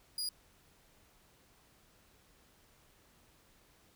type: tone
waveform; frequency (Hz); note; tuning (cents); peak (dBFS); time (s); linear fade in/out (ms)
sawtooth; 4886; D#8; -32; -32; 0.18-0.29; 2
effects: pink hiss -66 dBFS RMS until 3.95 s